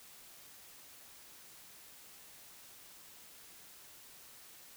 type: silence
effects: white hiss -56 dBFS RMS until 4.76 s